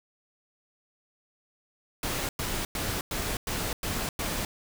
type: noise bursts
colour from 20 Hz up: pink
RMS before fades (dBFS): -31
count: 7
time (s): 2.03-4.45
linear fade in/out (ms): 2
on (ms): 260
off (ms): 100
effects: none